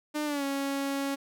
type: tone with pitch glide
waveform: sawtooth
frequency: 300 to 276.7 Hz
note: D4 to C#4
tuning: +37 to -3 cents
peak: -25 dBFS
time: 0.14-1.16 s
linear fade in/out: 20 ms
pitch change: -140 cents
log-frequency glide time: 0.25-0.44 s
effects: none